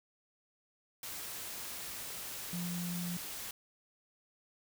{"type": "tone in noise", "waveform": "sine", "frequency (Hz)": 175, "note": "F3", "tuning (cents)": 4, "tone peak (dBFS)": -36, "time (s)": [2.53, 3.17], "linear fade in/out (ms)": 2, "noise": "white", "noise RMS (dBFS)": -43, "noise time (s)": [1.03, 3.51], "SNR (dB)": 4, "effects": []}